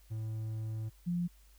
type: tone pair in turn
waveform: triangle / sine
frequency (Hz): 110 / 174.61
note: A2 / F3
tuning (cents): 0 / 0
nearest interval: minor sixth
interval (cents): 800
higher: second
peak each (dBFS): -33 / -30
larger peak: second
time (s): 0.1-0.9 / 1.06-1.28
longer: first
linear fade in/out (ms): 20
effects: added 50 Hz sine -58 dBFS peak until 1.58 s + white hiss -67 dBFS RMS until 1.58 s